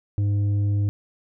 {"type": "tone with tanh clipping", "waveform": "triangle", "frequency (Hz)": 101.7, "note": "G#2", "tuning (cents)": -36, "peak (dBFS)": -20, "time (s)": [0.18, 0.89], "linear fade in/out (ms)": 0, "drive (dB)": 10, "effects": []}